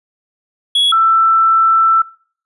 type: tone pair in turn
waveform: triangle / sine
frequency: 3354 / 1331 Hz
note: G#7 / E6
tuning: +16 / +16 cents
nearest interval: octave + major third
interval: 1600 cents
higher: first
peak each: -8 dBFS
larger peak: neither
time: 0.75-0.92 / 0.92-2.02 s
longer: second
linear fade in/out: 5 ms
effects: noise-tail reverb RT60 0.5 s tail -22 dB re dry + resampled to 24000 Hz